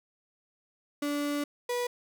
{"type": "tone pair in turn", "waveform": "35% pulse", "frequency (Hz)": [290, 487.7], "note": ["D4", "B4"], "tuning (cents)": [-22, -22], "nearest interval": "major sixth", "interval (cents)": 900, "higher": "second", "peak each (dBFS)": -27, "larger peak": "neither", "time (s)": [[1.02, 1.44], [1.69, 1.87]], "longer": "first", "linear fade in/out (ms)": 5, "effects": []}